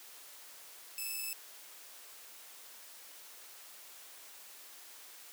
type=tone pair together; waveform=5% pulse; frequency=2614 / 2637 Hz; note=E7 / E7; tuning=-15 / 0 cents; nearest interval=unison; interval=15 cents; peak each=-29 / -35 dBFS; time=0.98-1.33 s; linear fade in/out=2 ms; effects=white hiss -53 dBFS RMS until 5.32 s + high-pass 400 Hz 12 dB/octave